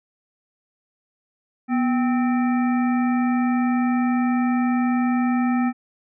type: harmonic tone with a mistuned harmonic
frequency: 260 Hz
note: C4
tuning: 11 cents flat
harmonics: 1 / 3 / 5 / 7 / 9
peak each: -18 / -28 / -32 / -35 / -37 dBFS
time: 1.68-5.73 s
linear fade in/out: 50 ms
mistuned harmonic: 1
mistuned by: -100 cents
effects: none